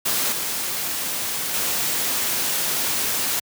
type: noise with level steps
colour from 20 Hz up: white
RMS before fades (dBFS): -22 / -26 / -23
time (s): 0.05-3.4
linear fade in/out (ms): 10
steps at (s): 0.32 / 1.54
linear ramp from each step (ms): 2
effects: high-pass 100 Hz 12 dB/octave